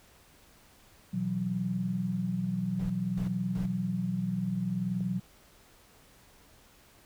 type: chord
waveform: sine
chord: B suspended fourth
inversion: none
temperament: just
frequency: 123.47 / 164.63 / 185.21 Hz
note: B2 / E3 / F#3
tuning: 0 / -2 / +2 cents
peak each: -36 / -36 / -30 dBFS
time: 1.13-5.2 s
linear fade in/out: 10 ms
type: noise bursts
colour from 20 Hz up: brown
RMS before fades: -40 dBFS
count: 3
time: 2.79-3.66 s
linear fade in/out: 5 ms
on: 110 ms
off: 270 ms
type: click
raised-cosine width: 2 ms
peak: -35 dBFS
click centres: 5.007 s
effects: pink hiss -59 dBFS RMS until 7.05 s